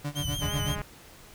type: tone with tremolo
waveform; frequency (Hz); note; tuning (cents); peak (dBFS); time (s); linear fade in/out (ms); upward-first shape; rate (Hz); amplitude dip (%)
35% pulse; 145.7; D3; -13; -27; 0.04-0.8; 10; sine; 8; 95
type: tone with vibrato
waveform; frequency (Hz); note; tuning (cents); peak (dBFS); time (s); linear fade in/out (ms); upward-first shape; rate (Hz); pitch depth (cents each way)
sawtooth; 3100; G7; -20; -30; 0.15-0.76; 20; sine; 5.7; 63
type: low-pass noise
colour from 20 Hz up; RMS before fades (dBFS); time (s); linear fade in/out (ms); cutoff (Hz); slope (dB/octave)
white; -34; 0.19-0.83; 20; 160; 48
type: click train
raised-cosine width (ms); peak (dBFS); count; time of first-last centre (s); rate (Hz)
0.5; -23; 83; 0.42-0.816; 207
effects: pink hiss -51 dBFS RMS until 1.34 s